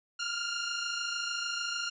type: tone pair together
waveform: 15% pulse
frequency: 1388 / 1414.7 Hz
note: F6 / F6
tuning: -11 / +22 cents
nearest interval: unison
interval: 33 cents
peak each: -29 / -28 dBFS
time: 0.19-1.9 s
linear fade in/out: 10 ms
effects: resampled to 16000 Hz